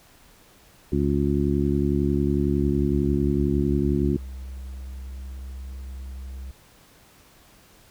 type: harmonic tone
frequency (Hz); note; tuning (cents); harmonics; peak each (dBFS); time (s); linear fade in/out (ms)
71; C#2; +42; 1 / 2 / 3 / 4 / 5; -26 / -26 / -26 / -26 / -26; 0.92-4.17; 5
type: tone with pitch glide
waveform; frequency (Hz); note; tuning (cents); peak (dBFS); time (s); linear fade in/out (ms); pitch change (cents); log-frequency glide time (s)
triangle; 64.3 to 65.42; C2 to C2; -30 to 0; -31; 2.62-6.51; 0; +30; 2.92-5
effects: pink hiss -54 dBFS RMS until 7.9 s